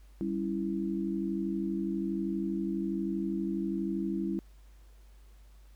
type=chord; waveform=sine; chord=C# diminished; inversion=second; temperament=equal; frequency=196 / 277.2 / 329.6 Hz; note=G3 / C#4 / E4; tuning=0 / 0 / 0 cents; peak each=-33 / -37 / -33 dBFS; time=0.21-4.39 s; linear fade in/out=0 ms; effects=added 50 Hz sine -52 dBFS peak until 5.75 s + pink hiss -67 dBFS RMS until 5.75 s